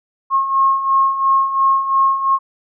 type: beating tone pair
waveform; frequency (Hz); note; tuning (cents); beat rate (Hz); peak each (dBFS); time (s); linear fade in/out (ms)
sine; 1079 / 1081.9; C#6 / C#6; -47 / -42; 2.9; -19 / -13; 0.3-2.39; 50
effects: none